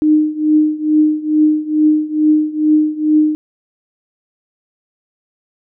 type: tone with tremolo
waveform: sine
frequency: 306.2 Hz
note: D#4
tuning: 28 cents flat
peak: -6 dBFS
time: 0.02-3.35 s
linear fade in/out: 0 ms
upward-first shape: triangle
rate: 2.3 Hz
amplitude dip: 90%
effects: none